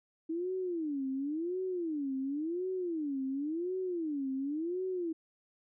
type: tone with vibrato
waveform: sine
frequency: 315.2 Hz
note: D#4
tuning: 23 cents sharp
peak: -32 dBFS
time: 0.29-5.13 s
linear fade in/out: 10 ms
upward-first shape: sine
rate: 0.93 Hz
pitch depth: 300 cents each way
effects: none